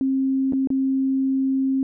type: tone with dropouts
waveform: sine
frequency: 266.9 Hz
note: C4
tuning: 35 cents sharp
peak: -18 dBFS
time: 0.01-1.83 s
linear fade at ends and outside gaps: 1 ms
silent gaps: 0.524-0.533 / 0.673-0.703 s
effects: none